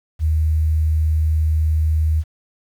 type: tone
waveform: sine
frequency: 78.3 Hz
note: D#2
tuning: 11 cents sharp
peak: -14 dBFS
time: 0.19-2.24 s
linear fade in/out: 50 ms
effects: 8-bit